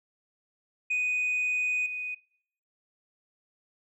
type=tone with level steps; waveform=sine; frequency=2489 Hz; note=D#7; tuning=in tune; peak=-23 / -31 dBFS; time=0.9-2.15 s; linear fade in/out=10 ms; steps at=1.86 s; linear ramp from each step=2 ms; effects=noise-tail reverb RT60 0.6 s tail -21 dB re dry + tanh soft clip ceiling -23 dBFS